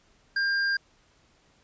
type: tone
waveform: square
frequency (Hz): 1600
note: G6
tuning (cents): +35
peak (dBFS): -24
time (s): 0.36-0.77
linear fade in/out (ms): 5
effects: pink hiss -63 dBFS RMS until 1.63 s + resampled to 16000 Hz